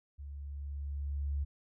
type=tone with level ramp; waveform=sine; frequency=71 Hz; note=C#2; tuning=42 cents sharp; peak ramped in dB=-42 to -30 dBFS; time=0.18-1.45 s; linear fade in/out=20 ms; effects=none